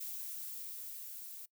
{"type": "noise with level ramp", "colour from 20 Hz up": "violet", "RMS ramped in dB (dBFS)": [-42, -48], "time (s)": [0, 1.46], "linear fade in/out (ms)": 10, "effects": ["noise-tail reverb RT60 0.1 s tail -21 dB re dry"]}